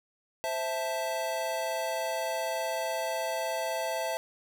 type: chord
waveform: square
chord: A minor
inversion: first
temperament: equal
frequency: 523.3 / 659.3 / 880 Hz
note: C5 / E5 / A5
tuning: 0 / 0 / 0 cents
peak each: -37 / -33 / -36 dBFS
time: 0.44-4.17 s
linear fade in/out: 0 ms
effects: none